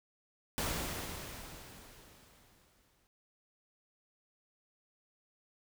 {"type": "noise with exponential decay", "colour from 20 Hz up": "pink", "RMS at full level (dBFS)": -34, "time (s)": [0.58, 3.07], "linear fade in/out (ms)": 0, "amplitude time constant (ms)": 540, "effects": []}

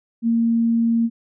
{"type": "tone", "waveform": "sine", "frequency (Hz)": 230.6, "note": "A#3", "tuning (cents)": -19, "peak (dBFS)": -15, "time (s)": [0.22, 1.1], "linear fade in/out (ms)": 50, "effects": []}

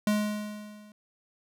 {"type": "tone with level ramp", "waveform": "square", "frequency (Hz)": 210, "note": "G#3", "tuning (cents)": 19, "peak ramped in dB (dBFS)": [-22, -51], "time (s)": [0.07, 0.92], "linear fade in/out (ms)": 2, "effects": []}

